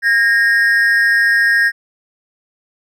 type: ring-modulated tone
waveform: triangle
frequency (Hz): 1740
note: A6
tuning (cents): -20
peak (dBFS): -5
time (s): 0.02-1.72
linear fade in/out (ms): 50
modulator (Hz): 117
effects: none